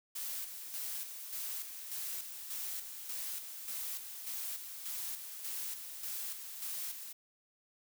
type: noise with tremolo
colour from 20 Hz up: blue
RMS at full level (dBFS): -40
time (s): 0.15-7.13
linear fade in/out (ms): 10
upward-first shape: square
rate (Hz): 1.7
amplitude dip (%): 50
effects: none